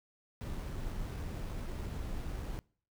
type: noise with sample-and-hold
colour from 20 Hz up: brown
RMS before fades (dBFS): -39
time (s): 0.41-2.59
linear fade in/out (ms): 0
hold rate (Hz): 7350
effects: noise-tail reverb RT60 0.5 s tail -25 dB re dry